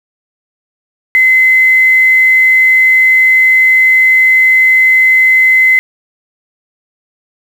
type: tone with quantisation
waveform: sine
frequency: 2048 Hz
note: C7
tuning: 38 cents flat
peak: -4 dBFS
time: 1.15-5.79 s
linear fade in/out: 0 ms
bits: 5
effects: none